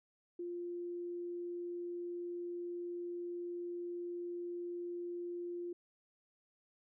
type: tone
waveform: sine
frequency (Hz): 349.2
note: F4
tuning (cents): 0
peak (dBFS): -39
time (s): 0.39-5.73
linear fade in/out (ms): 5
effects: none